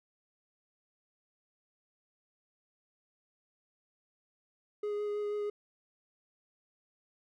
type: tone with vibrato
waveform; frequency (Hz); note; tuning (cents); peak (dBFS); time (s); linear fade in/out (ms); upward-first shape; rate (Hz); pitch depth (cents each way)
triangle; 415.3; G#4; 0; -30; 4.83-5.5; 5; sine; 6.2; 11
effects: none